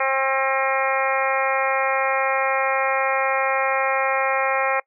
harmonic tone, 267.6 Hz, C4, 39 cents sharp, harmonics 2 / 3 / 4 / 5 / 6 / 7 / 8 / 9, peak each -24 / -25 / -26 / -27 / -33 / -28 / -28 / -29 dBFS, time 0-4.8 s, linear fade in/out 5 ms, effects noise-tail reverb RT60 0.1 s tail -24 dB re dry

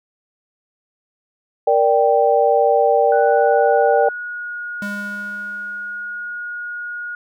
sine chord, G minor, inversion first, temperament equal, 466.2 / 587.3 / 784 Hz, Bb4 / D5 / G5, 0 / 0 / 0 cents, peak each -16 dBFS, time 1.67-4.09 s, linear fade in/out 5 ms
sine tone with pitch glide, 1480 to 1440.4 Hz, F#6 to F#6, 0 to -47 cents, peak -25 dBFS, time 3.12-7.15 s, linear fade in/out 2 ms, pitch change -47 cents, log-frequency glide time 3.22-4.58 s
square tone with exponential decay, 203.7 Hz, G#3, 33 cents flat, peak -25 dBFS, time 4.82-6.39 s, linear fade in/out 2 ms, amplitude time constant 340 ms
effects none

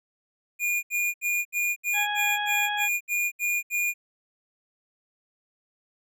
square tone bursts, 2429 Hz, D#7, 42 cents flat, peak -24 dBFS, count 11, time 0.59-3.94 s, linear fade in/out 50 ms, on 240 ms, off 71 ms
harmonic tone, 830.6 Hz, G#5, in tune, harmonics 1 / 2 / 3 / 4, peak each -29 / -30 / -36 / -33 dBFS, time 1.93-2.89 s, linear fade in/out 50 ms
effects none

